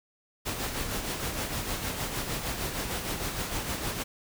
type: noise with tremolo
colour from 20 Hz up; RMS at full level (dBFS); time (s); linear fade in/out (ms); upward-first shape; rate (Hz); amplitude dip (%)
pink; -31; 0.45-4.04; 20; sine; 6.5; 45
effects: none